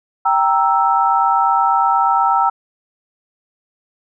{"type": "chord", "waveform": "sine", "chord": "E diminished", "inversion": "first", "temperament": "equal", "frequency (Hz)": [784, 932.3, 1318.5], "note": ["G5", "Bb5", "E6"], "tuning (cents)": [0, 0, 0], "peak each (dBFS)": -16, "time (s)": [0.25, 2.5], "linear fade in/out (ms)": 10, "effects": []}